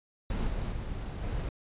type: noise with level steps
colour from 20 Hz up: brown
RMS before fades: -30 / -33 / -36 / -33 dBFS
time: 0.3-1.49 s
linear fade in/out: 2 ms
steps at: 0.47 / 0.72 / 1.23 s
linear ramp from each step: 10 ms
effects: resampled to 8000 Hz